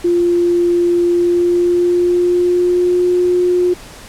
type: tone with pitch glide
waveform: sine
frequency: 348 to 357.8 Hz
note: F4 to F4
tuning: -6 to +42 cents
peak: -10 dBFS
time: 0.04-3.74 s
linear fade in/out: 10 ms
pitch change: +48 cents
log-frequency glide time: 1.05-3.07 s
effects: pink hiss -36 dBFS RMS until 4.08 s + low-pass 11000 Hz 12 dB/octave